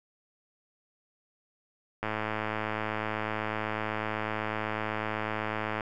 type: click train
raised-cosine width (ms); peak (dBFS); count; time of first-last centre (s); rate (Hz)
0.5; -16; 409; 2.03-5.808; 108
effects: none